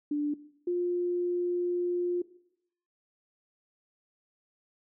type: tone pair in turn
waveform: sine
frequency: 293.7 / 353.2 Hz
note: D4 / F4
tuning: 0 / +20 cents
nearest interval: minor third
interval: 320 cents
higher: second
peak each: -26 dBFS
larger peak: neither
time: 0.11-0.34 / 0.67-2.22 s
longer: second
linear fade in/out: 5 ms
effects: noise-tail reverb RT60 0.7 s tail -17 dB re dry